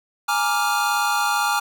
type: chord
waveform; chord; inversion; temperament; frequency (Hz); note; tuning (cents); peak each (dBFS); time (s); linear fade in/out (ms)
square; Bb dominant seventh; third; equal; 830.6 / 932.3 / 1174.7 / 1396.9; Ab5 / Bb5 / D6 / F6; 0 / 0 / 0 / 0; -24 / -28 / -26 / -24; 0.28-1.6; 10
effects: none